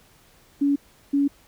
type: tone pair in turn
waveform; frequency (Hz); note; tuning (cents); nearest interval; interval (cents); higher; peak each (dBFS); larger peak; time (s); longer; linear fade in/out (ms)
sine; 283.1 / 282.1; C#4 / C#4; +37 / +30; unison; 7; first; -17; neither; 0.61-0.76 / 1.13-1.28; neither; 10
effects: pink hiss -56 dBFS RMS until 1.47 s